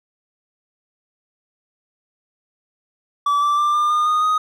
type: tone with pitch steps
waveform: triangle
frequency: 1153 / 1168.4 / 1184 / 1199.9 / 1215.9 / 1232.2 / 1248.7 Hz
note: D6 / D6 / D6 / D6 / D#6 / D#6 / D#6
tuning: -32 / -9 / +14 / +37 / -40 / -17 / +6 cents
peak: -13 dBFS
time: 3.26-4.38 s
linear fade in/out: 5 ms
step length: 160 ms
effects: none